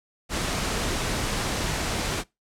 pink noise, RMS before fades -27 dBFS, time 0.29-2.24 s, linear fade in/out 50 ms, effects noise-tail reverb RT60 0.2 s tail -22 dB re dry + low-pass 9000 Hz 12 dB/octave

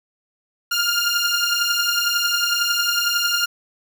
15% pulse beating tone pair, 1400 / 1411 Hz, F6 / F6, +4 / +17 cents, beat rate 11 Hz, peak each -15 / -14 dBFS, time 0.71-3.46 s, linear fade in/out 10 ms, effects none

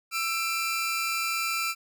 sawtooth tone pair together, 1334.6 / 2376 Hz, E6 / D7, +21 / +20 cents, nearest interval minor seventh, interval 999 cents, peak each -26 dBFS, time 0.11-1.75 s, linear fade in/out 50 ms, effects none

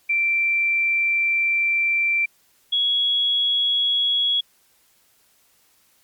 sine tone pair in turn, 2349 / 3340 Hz, D7 / G#7, 0 / +9 cents, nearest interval tritone, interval 609 cents, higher second, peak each -17 dBFS, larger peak neither, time 0.09-2.26 / 2.72-4.41 s, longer first, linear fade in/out 10 ms, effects white hiss -60 dBFS RMS until 6.03 s + MP3 96 kbps

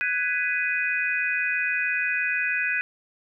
sine chord, G# minor seventh, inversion third, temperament just, 1495.1 / 1661.2 / 1993.5 / 2492 Hz, F#6 / G#6 / B6 / D#7, +18 / 0 / +16 / +2 cents, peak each -28 / -29 / -31 / -26 dBFS, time 0.01-2.81 s, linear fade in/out 0 ms, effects none

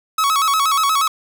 45% pulse tone with vibrato, 1198 Hz, D6, 34 cents sharp, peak -14 dBFS, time 0.18-1.08 s, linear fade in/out 5 ms, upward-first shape square, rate 8.4 Hz, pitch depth 120 cents each way, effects none

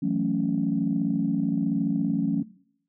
sine chord, F# minor seventh, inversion third, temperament equal with one note detuned, 164.81 / 185.96 / 220 / 277.2 Hz, E3 / F#3 / A3 / C#4, 0 / +9 / 0 / 0 cents, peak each -30 / -27 / -28 / -26 dBFS, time 0.02-2.43 s, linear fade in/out 10 ms, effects noise-tail reverb RT60 0.7 s tail -22 dB re dry + tanh soft clip ceiling -13 dBFS

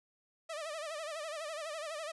sawtooth tone with vibrato, 622.3 Hz, D#5, in tune, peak -35 dBFS, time 0.49-2.12 s, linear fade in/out 10 ms, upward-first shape sine, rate 12 Hz, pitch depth 110 cents each way, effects resampled to 24000 Hz

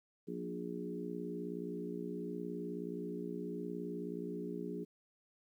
harmonic tone with a mistuned harmonic, 59.2 Hz, A#1, 27 cents sharp, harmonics 3 / 4 / 5 / 6 / 7, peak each -44 / -47 / -45 / -47 / -44 dBFS, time 0.27-4.85 s, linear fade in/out 20 ms, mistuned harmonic 4, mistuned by -17 cents, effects 12-bit

